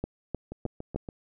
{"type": "two click trains", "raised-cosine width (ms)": 2, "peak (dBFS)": [-24, -17], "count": [5, 4], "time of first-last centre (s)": [[0.52, 1.088], [0.04, 0.96]], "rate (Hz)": [7.04, 3.26], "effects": []}